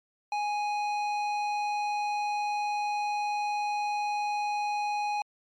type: tone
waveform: square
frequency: 830.6 Hz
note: G#5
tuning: in tune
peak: -28 dBFS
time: 0.32-5.22 s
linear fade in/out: 2 ms
effects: low-pass 4000 Hz 12 dB/octave + MP3 64 kbps